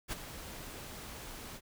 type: noise with ADSR envelope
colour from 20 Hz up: pink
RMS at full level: -35 dBFS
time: 0.08-1.61 s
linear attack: 45 ms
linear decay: 16 ms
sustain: -11 dB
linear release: 56 ms
effects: none